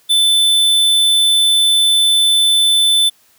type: tone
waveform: square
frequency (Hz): 3520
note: A7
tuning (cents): 0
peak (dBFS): -10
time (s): 0.09-3.1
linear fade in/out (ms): 20
effects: white hiss -53 dBFS RMS until 3.38 s + high-pass 60 Hz 12 dB/octave